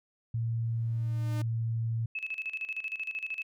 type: tone with pitch glide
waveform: sine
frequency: 114.9 to 114.11 Hz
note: A#2 to A#2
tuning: -25 to -36 cents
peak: -28 dBFS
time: 0.34-2.06 s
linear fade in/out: 5 ms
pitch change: -11 cents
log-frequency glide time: 1.29-1.4 s
type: tone with exponential growth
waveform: sawtooth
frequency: 302.6 Hz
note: D#4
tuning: 48 cents flat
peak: -33 dBFS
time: 0.63-1.42 s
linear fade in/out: 5 ms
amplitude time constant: 170 ms
type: tone with tremolo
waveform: sine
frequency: 2597 Hz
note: E7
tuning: 26 cents flat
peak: -31 dBFS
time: 2.15-3.43 s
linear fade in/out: 5 ms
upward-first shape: square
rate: 13 Hz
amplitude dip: 75%
effects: none